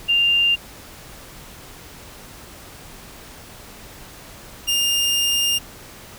sine / sawtooth tone pair in turn, 2794 / 2810 Hz, F7 / F7, 0 / +10 cents, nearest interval unison, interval 10 cents, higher second, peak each -14 dBFS, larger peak neither, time 0.08-0.56 / 4.67-5.59 s, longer second, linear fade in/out 20 ms, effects pink hiss -41 dBFS RMS until 6.18 s

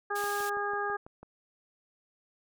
harmonic tone, 408.3 Hz, G#4, 29 cents flat, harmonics 1 / 2 / 3 / 4, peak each -35 / -35 / -35 / -35 dBFS, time 0.1-0.97 s, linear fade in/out 10 ms
white band-pass noise, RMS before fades -42 dBFS, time 0.15-0.5 s, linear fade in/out 10 ms, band 2100 to 14000 Hz, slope 12 dB/octave
click train, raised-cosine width 1 ms, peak -33 dBFS, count 7, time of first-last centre 0.24-1.23 s, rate 6.06 Hz
effects none

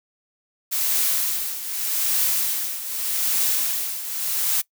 blue noise with tremolo, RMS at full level -20 dBFS, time 0.71-4.62 s, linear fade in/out 20 ms, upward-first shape triangle, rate 0.83 Hz, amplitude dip 75%, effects noise-tail reverb RT60 0.1 s tail -21 dB re dry

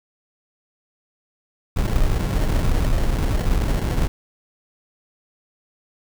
brown noise with sample-and-hold, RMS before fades -19 dBFS, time 1.76-4.08 s, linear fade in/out 10 ms, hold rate 1225 Hz, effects none

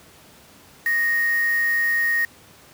sine tone with quantisation, 1864.7 Hz, A#6, in tune, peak -18 dBFS, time 0.86-2.25 s, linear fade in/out 2 ms, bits 5, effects pink hiss -49 dBFS RMS until 2.73 s + high-pass 80 Hz 12 dB/octave

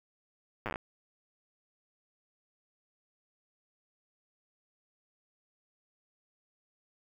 slowing click train, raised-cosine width 0.5 ms, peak -20 dBFS, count 9, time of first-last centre 0.66-0.758 s, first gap 8 ms, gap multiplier 1.12, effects 9-bit

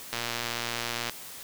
click train, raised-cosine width 0.2 ms, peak -13 dBFS, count 115, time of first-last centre 0.13-1.096 s, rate 118 Hz, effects white hiss -43 dBFS RMS until 1.43 s

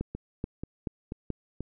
two click trains, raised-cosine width 3 ms, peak -18 / -22 dBFS, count 4 / 4, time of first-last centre 0.01-1.303 / 0.15-1.606 s, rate 2.32 / 2.06 Hz, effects none

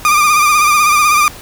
30% pulse tone with vibrato, 1200 Hz, D6, 37 cents sharp, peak -5 dBFS, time 0.05-1.28 s, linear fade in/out 0 ms, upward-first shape sine, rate 16 Hz, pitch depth 48 cents each way, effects pink hiss -33 dBFS RMS until 1.41 s

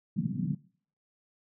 white band-pass noise, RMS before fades -31 dBFS, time 0.16-0.55 s, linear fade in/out 10 ms, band 140 to 220 Hz, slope 48 dB/octave, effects noise-tail reverb RT60 0.5 s tail -22 dB re dry

